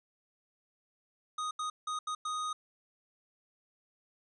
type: tone bursts at uneven times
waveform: square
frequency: 1244.5 Hz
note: D#6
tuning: in tune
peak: -34 dBFS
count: 5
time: 1.38-1.51 / 1.59-1.7 / 1.87-1.99 / 2.07-2.15 / 2.25-2.53 s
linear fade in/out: 5 ms
effects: resampled to 22050 Hz